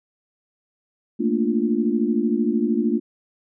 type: chord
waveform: sine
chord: Bb major seventh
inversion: third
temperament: equal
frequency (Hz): 220 / 233.1 / 293.7 / 349.2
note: A3 / Bb3 / D4 / F4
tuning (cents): 0 / 0 / 0 / 0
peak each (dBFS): -23 / -22 / -25 / -25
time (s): 1.19-3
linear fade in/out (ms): 20
effects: none